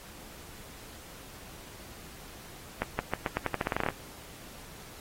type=accelerating click train; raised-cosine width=0.5 ms; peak=-13 dBFS; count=15; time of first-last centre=2.82-3.887 s; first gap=170 ms; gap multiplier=0.86; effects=pink hiss -49 dBFS RMS until 5 s + AAC 48 kbps